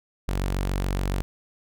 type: tone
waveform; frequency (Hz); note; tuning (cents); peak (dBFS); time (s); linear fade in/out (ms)
sawtooth; 47.04; F#1; +29; -20; 0.28-1.22; 0
effects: none